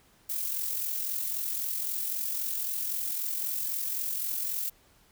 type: noise with amplitude modulation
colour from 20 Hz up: violet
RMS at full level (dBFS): -30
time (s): 0.29-4.7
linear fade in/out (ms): 10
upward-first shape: sine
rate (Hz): 43.8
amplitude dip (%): 45
effects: pink hiss -62 dBFS RMS until 5.11 s